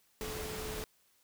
sine tone in noise, 433 Hz, A4, 28 cents flat, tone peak -42 dBFS, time 0.21-0.84 s, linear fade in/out 0 ms, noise pink, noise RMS -41 dBFS, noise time 0.21-0.84 s, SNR -4 dB, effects white hiss -70 dBFS RMS until 1.23 s

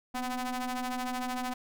sawtooth ring-modulated tone, 253.3 Hz, B3, 44 cents sharp, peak -25 dBFS, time 0.14-1.54 s, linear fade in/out 10 ms, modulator 500 Hz, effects none

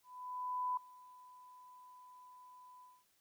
sine tone with ADSR envelope, 999 Hz, B5, 20 cents sharp, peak -33 dBFS, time 0.03-3.05 s, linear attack 740 ms, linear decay 4 ms, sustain -22 dB, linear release 230 ms, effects white hiss -75 dBFS RMS until 3.2 s

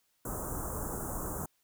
pink band-stop noise, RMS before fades -37 dBFS, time 0.25-1.46 s, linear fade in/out 5 ms, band 1400 to 6900 Hz, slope 48 dB/octave, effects white hiss -74 dBFS RMS until 1.63 s

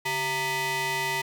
sawtooth ring-modulated tone, 531 Hz, C5, 25 cents sharp, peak -19 dBFS, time 0.05-1.22 s, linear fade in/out 10 ms, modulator 1450 Hz, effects none

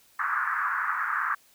pink band-pass noise, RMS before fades -28 dBFS, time 0.19-1.35 s, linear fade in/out 5 ms, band 1100 to 1700 Hz, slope 48 dB/octave, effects white hiss -60 dBFS RMS until 1.54 s

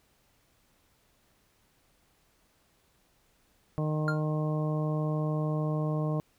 harmonic tone, 153.4 Hz, D#3, 24 cents flat, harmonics 1 / 2 / 3 / 4 / 5 / 6 / 7, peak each -28 / -36 / -38 / -37 / -45 / -50 / -42 dBFS, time 3.78-6.2 s, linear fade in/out 0 ms
triangle tone with exponential decay, 1396.9 Hz, F6, in tune, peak -23 dBFS, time 4.08-4.23 s, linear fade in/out 1 ms, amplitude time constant 32 ms
effects pink hiss -68 dBFS RMS until 6.38 s

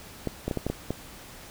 clicks, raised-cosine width 2 ms, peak -14 dBFS, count 7, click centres 0.273 / 0.48 / 0.512 / 0.573 / 0.666 / 0.7 / 0.906 s, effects pink hiss -46 dBFS RMS until 1.5 s

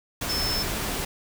sine tone in noise, 5274 Hz, E8, in tune, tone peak -26 dBFS, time 0.29-0.63 s, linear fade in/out 5 ms, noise pink, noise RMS -29 dBFS, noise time 0.21-1.05 s, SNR 0 dB, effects none

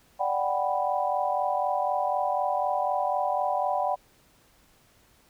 sine chord, G major seventh, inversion second, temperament equal, 587.3 / 740 / 784 / 987.8 Hz, D5 / F#5 / G5 / B5, 0 / 0 / 0 / 0 cents, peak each -30 / -28 / -29 / -31 dBFS, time 0.19-3.96 s, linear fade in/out 20 ms, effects pink hiss -61 dBFS RMS until 5.29 s

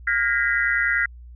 sine tone cluster, 1415 / 1627 / 1872 / 2002 Hz, F6 / G#6 / A#6 / B6, +22 / -36 / +7 / +23 cents, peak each -24 dBFS, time 0.07-1.06 s, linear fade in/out 5 ms, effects added 60 Hz sine -39 dBFS peak until 1.35 s

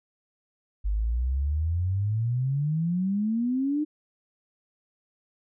sine exponential sweep, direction up, 49 to 307.9 Hz, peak -23 dBFS, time 0.84-3.85 s, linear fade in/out 20 ms, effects none

